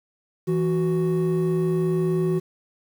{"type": "tone pair together", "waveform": "triangle", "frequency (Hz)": [164.82, 370], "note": ["E3", "F#4"], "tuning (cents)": [0, 0], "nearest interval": "octave + major second", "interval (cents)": 1400, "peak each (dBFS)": -20, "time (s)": [0.47, 2.4], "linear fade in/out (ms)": 20, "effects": ["tanh soft clip ceiling -10 dBFS", "8-bit"]}